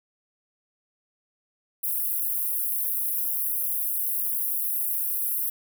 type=high-pass noise; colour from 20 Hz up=pink; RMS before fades=-27 dBFS; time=1.83-5.5 s; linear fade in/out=10 ms; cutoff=11000 Hz; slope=48 dB/octave; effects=none